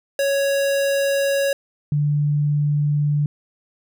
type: tone pair in turn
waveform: square / sine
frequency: 555 / 147 Hz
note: C#5 / D3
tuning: +2 / +2 cents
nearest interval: octave + major seventh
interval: 2300 cents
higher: first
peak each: -18 / -16 dBFS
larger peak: second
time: 0.19-1.53 / 1.92-3.26 s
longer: neither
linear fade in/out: 2 ms
effects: none